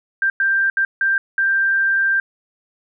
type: tone bursts at uneven times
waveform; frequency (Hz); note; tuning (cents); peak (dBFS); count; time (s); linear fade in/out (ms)
sine; 1579; G6; +12; -14; 5; 0.22-0.3 / 0.4-0.7 / 0.77-0.85 / 1.01-1.18 / 1.38-2.2; 2
effects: none